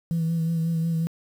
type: tone with vibrato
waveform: sine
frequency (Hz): 164.7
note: E3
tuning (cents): -1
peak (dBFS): -20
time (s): 0.11-1.07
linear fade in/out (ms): 0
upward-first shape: sine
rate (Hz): 5.5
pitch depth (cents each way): 31
effects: tanh soft clip ceiling -19 dBFS + 8-bit